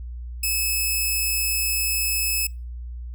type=tone; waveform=5% pulse; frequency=2591 Hz; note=E7; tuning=30 cents flat; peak=-12 dBFS; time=0.43-2.47 s; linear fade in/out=5 ms; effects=noise-tail reverb RT60 0.3 s tail -26 dB re dry + added 60 Hz sine -31 dBFS peak until 3.14 s